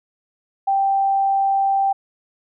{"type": "tone", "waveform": "sine", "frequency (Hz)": 784, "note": "G5", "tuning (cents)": 0, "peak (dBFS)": -15, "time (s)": [0.67, 1.93], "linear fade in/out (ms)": 10, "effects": []}